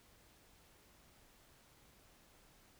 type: silence
effects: pink hiss -66 dBFS RMS until 2.79 s